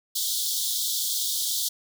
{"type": "high-pass noise", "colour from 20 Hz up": "pink", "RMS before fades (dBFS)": -27, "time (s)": [0.15, 1.69], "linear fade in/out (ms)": 10, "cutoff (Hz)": 3300, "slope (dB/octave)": 96, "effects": []}